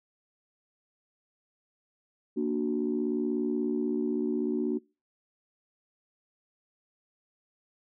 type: chord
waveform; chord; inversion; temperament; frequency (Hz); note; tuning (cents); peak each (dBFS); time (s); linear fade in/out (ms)
sine; Bb augmented; none; equal; 233.1 / 293.7 / 370; Bb3 / D4 / F#4; 0 / 0 / 0; -30; 2.36-4.79; 20
effects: noise-tail reverb RT60 0.3 s tail -25 dB re dry + tanh soft clip ceiling -18 dBFS